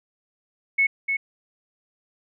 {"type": "tone with echo", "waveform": "sine", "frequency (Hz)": 2200, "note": "C#7", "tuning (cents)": -14, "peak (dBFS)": -16, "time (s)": [0.78, 0.87], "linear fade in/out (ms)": 10, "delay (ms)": 300, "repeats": 1, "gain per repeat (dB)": -5, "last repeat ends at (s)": 1.17, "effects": []}